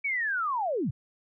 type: linear sweep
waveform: sine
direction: down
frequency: 2300 to 92.5 Hz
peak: -26 dBFS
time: 0.04-0.91 s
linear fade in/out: 10 ms
effects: none